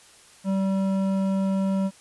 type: tone with hard clipping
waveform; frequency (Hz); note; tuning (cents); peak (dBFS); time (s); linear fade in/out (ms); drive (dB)
triangle; 193.1; G3; -26; -23; 0.44-1.91; 50; 14
effects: white hiss -52 dBFS RMS until 2 s + resampled to 24000 Hz